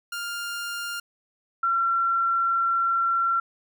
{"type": "tone pair in turn", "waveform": ["sawtooth", "sine"], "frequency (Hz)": [1402, 1361.3], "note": ["F6", "F6"], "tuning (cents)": [6, -45], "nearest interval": "minor second", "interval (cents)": 51, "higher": "first", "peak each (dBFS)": [-26, -20], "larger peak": "second", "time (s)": [[0.12, 1], [1.63, 3.4]], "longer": "second", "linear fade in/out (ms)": 5, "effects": []}